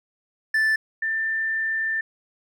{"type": "tone pair in turn", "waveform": ["triangle", "sine"], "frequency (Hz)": [1760, 1783.5], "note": ["A6", "A6"], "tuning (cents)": [0, 23], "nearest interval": "unison", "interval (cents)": 23, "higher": "second", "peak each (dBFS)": [-16, -22], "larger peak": "first", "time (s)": [[0.54, 0.76], [1.02, 2.01]], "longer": "second", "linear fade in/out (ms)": 5, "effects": []}